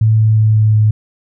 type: tone with pitch steps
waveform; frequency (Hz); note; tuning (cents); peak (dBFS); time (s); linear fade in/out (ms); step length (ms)
sine; 110 / 109.37 / 108.74 / 108.11 / 107.49; A2 / A2 / A2 / A2 / A2; 0 / -10 / -20 / -30 / -40; -7; 0.01-0.91; 5; 180
effects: none